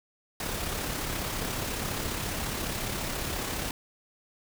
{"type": "noise with amplitude modulation", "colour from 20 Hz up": "pink", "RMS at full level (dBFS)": -31, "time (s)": [0.4, 3.71], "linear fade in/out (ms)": 2, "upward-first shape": "sine", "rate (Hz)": 34.5, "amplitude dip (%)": 35, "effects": []}